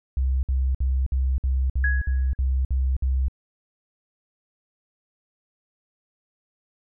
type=tone bursts; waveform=sine; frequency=65.41 Hz; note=C2; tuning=in tune; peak=-19 dBFS; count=10; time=0.17-3.283 s; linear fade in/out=0 ms; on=260 ms; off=57 ms
type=tone with exponential decay; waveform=sine; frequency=1667 Hz; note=G#6; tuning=6 cents sharp; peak=-20 dBFS; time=1.84-2.35 s; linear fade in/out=2 ms; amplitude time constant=110 ms
effects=none